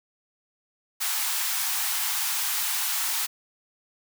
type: high-pass noise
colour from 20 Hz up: white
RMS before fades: -27 dBFS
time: 1-3.27 s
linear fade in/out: 20 ms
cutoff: 740 Hz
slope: 96 dB/octave
effects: none